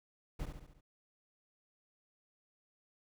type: noise with echo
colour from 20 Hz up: brown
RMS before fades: -39 dBFS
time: 0.39-0.46 s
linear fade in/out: 10 ms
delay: 70 ms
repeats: 5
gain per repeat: -5 dB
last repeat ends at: 0.81 s
effects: none